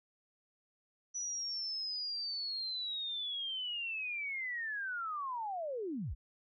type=linear sweep; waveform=sine; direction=down; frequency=5930 to 34.04 Hz; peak=-36 dBFS; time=1.14-6.15 s; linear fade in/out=20 ms; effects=none